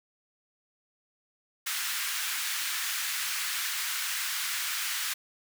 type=high-pass noise; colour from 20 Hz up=pink; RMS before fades=-32 dBFS; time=1.66-5.14 s; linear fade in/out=10 ms; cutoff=1400 Hz; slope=24 dB/octave; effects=none